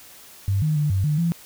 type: tone with pitch steps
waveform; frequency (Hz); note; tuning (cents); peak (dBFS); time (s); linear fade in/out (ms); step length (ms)
sine; 98.4 / 154 / 148.7 / 96.1 / 150.5 / 168.9; G2 / D#3 / D3 / G2 / D3 / E3; +7 / -17 / +22 / -34 / +43 / +42; -18; 0.48-1.32; 0; 140
effects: white hiss -46 dBFS RMS until 1.45 s